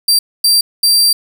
sawtooth tone bursts at uneven times, 4704 Hz, D8, 2 cents sharp, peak -5 dBFS, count 3, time 0.08-0.19 / 0.44-0.61 / 0.83-1.13 s, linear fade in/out 5 ms, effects none

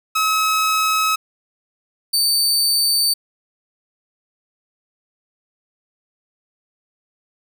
sawtooth tone pair in turn, 1283 / 4572 Hz, E6 / D8, -47 / -47 cents, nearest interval octave + minor seventh, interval 2200 cents, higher second, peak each -12 dBFS, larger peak neither, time 0.15-1.16 / 2.13-3.14 s, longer neither, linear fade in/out 10 ms, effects none

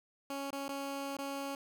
15% pulse tone with dropouts, 277.2 Hz, C#4, in tune, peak -31 dBFS, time 0.3-1.55 s, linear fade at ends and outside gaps 2 ms, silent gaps 0.506-0.528 / 0.682-0.69 / 1.169-1.187 s, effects none

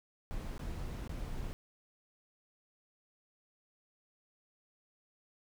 brown noise with dropouts, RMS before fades -40 dBFS, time 0.31-1.53 s, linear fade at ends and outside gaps 0 ms, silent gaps 0.579-0.593 / 1.077-1.094 s, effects none

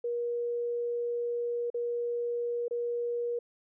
sine tone with dropouts, 476.7 Hz, A#4, 39 cents sharp, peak -29 dBFS, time 0.04-3.39 s, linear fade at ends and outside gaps 5 ms, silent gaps 1.702-1.743 / 2.682-2.709 s, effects none

